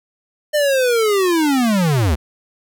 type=linear sweep; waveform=square; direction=down; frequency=607 to 65.41 Hz; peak=-14 dBFS; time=0.53-2.16 s; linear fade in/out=20 ms; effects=none